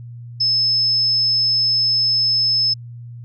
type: tone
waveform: sine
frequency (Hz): 5220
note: E8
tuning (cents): -18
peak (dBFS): -14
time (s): 0.4-2.74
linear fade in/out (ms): 10
effects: added 119 Hz sine -32 dBFS peak until 3.24 s